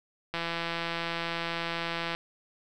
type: click train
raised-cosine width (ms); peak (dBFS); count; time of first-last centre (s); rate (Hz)
0.3; -16; 305; 0.34-2.15; 168
effects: none